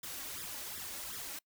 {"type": "noise with flanger", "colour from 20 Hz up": "white", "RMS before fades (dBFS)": -43, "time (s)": [0.03, 1.39], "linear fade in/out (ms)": 5, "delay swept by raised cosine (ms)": [0.55, 3.65], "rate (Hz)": 2.7, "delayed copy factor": 0.8, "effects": ["noise-tail reverb RT60 0.1 s tail -24 dB re dry"]}